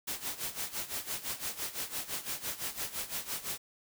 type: noise with tremolo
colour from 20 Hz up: white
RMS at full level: -35 dBFS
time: 0.07-3.58 s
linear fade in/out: 10 ms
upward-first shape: sine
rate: 5.9 Hz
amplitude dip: 80%
effects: none